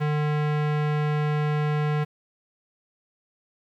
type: tone with low-pass filter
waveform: square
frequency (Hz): 150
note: D3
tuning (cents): +37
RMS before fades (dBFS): -24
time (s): 0-2.05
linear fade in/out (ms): 20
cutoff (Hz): 2300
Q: 1.1
effects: 9-bit